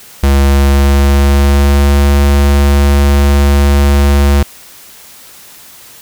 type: tone with pitch glide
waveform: square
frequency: 69.3 to 70.63 Hz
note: C#2 to C#2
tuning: 0 to +33 cents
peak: -6 dBFS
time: 0.23-4.43 s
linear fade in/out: 5 ms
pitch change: +33 cents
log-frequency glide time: 0.52-1.92 s
effects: white hiss -36 dBFS RMS until 6.01 s